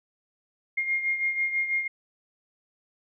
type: beating tone pair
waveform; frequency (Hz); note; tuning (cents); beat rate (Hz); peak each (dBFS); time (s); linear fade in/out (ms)
sine; 2127 / 2133.1; C7 / C7; +28 / +33; 6.1; -25 / -32; 0.77-1.88; 10
effects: none